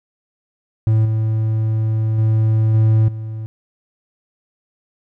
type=tone with level steps; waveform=triangle; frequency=110 Hz; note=A2; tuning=in tune; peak=-9 / -13 / -10 / -8 / -22 dBFS; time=0.87-3.46 s; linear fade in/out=0 ms; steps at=1.05 / 2.18 / 2.74 / 3.08 s; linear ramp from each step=5 ms; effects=none